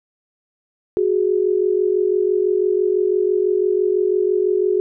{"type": "tone pair together", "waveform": "sine", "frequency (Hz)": [369.3, 415.3], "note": ["F#4", "G#4"], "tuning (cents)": [-3, 0], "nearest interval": "major second", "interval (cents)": 203, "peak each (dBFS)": [-17, -18], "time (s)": [0.97, 4.8], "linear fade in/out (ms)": 0, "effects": []}